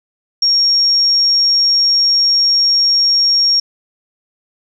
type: tone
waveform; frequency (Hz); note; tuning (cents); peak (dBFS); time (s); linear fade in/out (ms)
sine; 5560; F8; -9; -9; 0.42-3.6; 5
effects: 8-bit